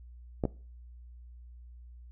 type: clicks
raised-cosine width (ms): 2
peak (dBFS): -15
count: 2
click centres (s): 0.438 / 0.453
effects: noise-tail reverb RT60 0.4 s tail -22 dB re dry + added 60 Hz sine -47 dBFS peak until 2.11 s